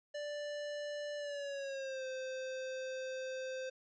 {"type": "tone with pitch glide", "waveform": "square", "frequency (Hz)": [587.3, 520.2], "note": ["D5", "C5"], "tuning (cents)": [0, -10], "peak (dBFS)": -40, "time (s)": [0.14, 3.7], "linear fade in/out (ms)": 10, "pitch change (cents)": -210, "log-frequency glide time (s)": [1.17, 2.06], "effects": ["resampled to 16000 Hz", "13-bit"]}